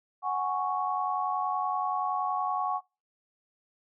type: chord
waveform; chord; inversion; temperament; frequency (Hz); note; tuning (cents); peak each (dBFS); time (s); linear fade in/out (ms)
sine; F# suspended second; none; equal; 740 / 830.6 / 1108.7; F#5 / G#5 / C#6; 0 / 0 / 0; -31 / -33 / -30; 0.22-2.81; 50
effects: noise-tail reverb RT60 0.3 s tail -26 dB re dry